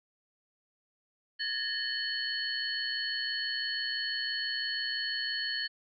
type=tone cluster; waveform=sine; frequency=1694 / 1820 / 3050 / 4377 Hz; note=G#6 / A#6 / G7 / C#8; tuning=+34 / -42 / -48 / -23 cents; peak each=-39 / -37 / -38 / -34 dBFS; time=1.39-5.68 s; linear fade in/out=20 ms; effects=none

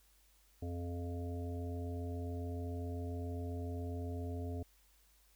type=harmonic tone with a mistuned harmonic; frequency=87.31 Hz; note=F2; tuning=in tune; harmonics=1 / 3 / 5 / 7 / 8; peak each=-39 / -45 / -48 / -53 / -53 dBFS; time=0.62-4.63 s; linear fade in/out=5 ms; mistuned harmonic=5; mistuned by=-29 cents; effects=added 50 Hz sine -68 dBFS peak until 5.35 s + white hiss -70 dBFS RMS until 5.35 s

